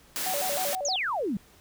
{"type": "high-pass noise", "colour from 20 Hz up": "white", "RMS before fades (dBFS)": -31, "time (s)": [0.16, 0.75], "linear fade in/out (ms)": 0, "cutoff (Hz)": 150, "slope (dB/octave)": 48}
{"type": "tone with vibrato", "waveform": "sine", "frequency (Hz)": 655, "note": "E5", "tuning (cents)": -11, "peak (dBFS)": -29, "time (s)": [0.26, 0.96], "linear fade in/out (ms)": 2, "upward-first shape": "square", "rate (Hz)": 6.4, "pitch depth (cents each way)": 230}
{"type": "exponential sweep", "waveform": "sine", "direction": "down", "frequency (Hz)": [7030, 177.3], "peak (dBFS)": -26, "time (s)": [0.85, 1.37], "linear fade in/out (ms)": 2}
{"effects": ["pink hiss -57 dBFS RMS until 1.6 s"]}